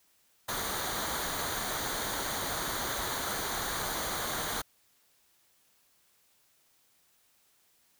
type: noise with comb filter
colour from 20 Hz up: pink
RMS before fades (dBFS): -34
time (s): 0.48-4.62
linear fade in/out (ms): 10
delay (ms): 0.38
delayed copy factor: -0.65
effects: white hiss -68 dBFS RMS until 7.99 s